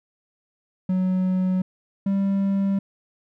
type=tone pair in turn; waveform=triangle; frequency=185.4 / 196.42 Hz; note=F#3 / G3; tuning=+4 / +4 cents; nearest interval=minor second; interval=100 cents; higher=second; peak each=-17 dBFS; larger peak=neither; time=0.89-1.62 / 2.06-2.79 s; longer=neither; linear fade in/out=5 ms; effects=none